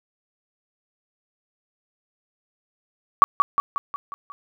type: tone with echo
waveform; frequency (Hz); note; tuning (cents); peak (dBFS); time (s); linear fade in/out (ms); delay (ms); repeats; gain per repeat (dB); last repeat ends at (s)
sine; 1136; C#6; +42; -6; 3.22-3.24; 0; 180; 6; -5; 4.32
effects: none